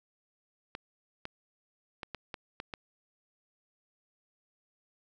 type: clicks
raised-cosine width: 0.3 ms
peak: -22 dBFS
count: 7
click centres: 0.751 / 1.254 / 2.032 / 2.147 / 2.342 / 2.601 / 2.738 s
effects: none